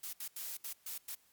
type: noise bursts at uneven times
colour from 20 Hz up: blue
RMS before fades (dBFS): -42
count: 6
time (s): 0.03-0.13 / 0.2-0.28 / 0.36-0.57 / 0.64-0.73 / 0.86-0.98 / 1.08-1.15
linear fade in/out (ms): 5
effects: white hiss -69 dBFS RMS until 1.32 s + Opus 48 kbps